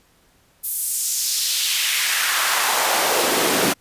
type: noise with high-pass filter sweep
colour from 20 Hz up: pink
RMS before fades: -20 dBFS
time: 0.63-3.74 s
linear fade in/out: 20 ms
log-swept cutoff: 12000 to 240 Hz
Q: 1.5
effects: pink hiss -58 dBFS RMS until 3.8 s + resampled to 32000 Hz

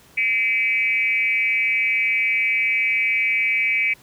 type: tone with frequency modulation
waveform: sine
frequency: 2300 Hz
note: D7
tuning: 37 cents flat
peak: -17 dBFS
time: 0.17-3.94 s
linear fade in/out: 10 ms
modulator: 233 Hz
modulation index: 0.85
effects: pink hiss -51 dBFS RMS until 4.02 s + high-pass 60 Hz 12 dB/octave

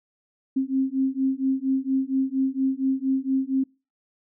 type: beating tone pair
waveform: sine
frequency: 264 / 268.3 Hz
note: C4 / C4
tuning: +16 / +44 cents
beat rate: 4.3 Hz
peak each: -24 dBFS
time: 0.56-3.64 s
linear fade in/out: 10 ms
effects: noise-tail reverb RT60 0.3 s tail -25 dB re dry

